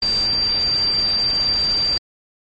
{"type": "tone in noise", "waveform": "sine", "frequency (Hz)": 4699, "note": "D8", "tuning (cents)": 0, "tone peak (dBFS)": -16, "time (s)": [0.02, 1.98], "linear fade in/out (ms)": 5, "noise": "pink", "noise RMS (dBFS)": -30, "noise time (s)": [0.02, 1.98], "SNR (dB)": 11, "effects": ["low-pass 10000 Hz 12 dB/octave", "MP3 32 kbps"]}